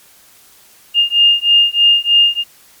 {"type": "beating tone pair", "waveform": "sine", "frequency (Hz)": [2821, 2824.2], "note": ["F7", "F7"], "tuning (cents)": [17, 19], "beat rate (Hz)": 3.2, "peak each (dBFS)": -11, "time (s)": [0.94, 2.44], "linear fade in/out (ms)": 50, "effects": ["white hiss -46 dBFS RMS until 2.8 s", "MP3 96 kbps"]}